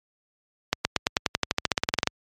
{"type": "accelerating click train", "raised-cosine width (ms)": 0.2, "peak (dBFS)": -3, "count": 19, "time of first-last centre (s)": [0.73, 2.073], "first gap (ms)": 120, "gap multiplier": 0.94, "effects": ["high-pass 60 Hz 12 dB/octave", "MP3 96 kbps"]}